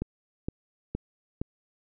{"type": "click train", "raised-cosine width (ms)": 3, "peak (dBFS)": -17, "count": 4, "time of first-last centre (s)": [0.02, 1.415], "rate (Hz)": 2.15, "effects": []}